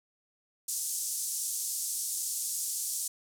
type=band-pass noise; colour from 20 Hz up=pink; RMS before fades=-34 dBFS; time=0.68-3.08 s; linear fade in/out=5 ms; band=6300 to 12000 Hz; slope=24 dB/octave; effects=none